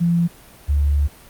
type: tone pair in turn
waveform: sine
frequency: 170.7 / 71.96 Hz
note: F3 / D2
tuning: -39 / -35 cents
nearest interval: octave + minor third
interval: 1496 cents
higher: first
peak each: -14 dBFS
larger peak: neither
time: 0-0.28 / 0.68-1.08 s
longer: second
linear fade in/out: 20 ms
effects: pink hiss -45 dBFS RMS until 1.29 s + Opus 32 kbps